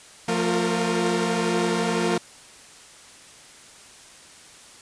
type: tone cluster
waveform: sawtooth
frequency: 175.8 / 224.8 / 353.5 / 461.7 Hz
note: F3 / A3 / F4 / A#4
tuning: +12 / +37 / +21 / -17 cents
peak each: -23 dBFS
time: 0.28-2.18 s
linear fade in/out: 5 ms
effects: white hiss -47 dBFS RMS until 4.81 s + resampled to 22050 Hz